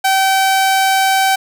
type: tone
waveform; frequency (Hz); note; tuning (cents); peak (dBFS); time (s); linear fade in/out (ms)
sawtooth; 770; G5; -31; -7; 0.04-1.36; 10
effects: none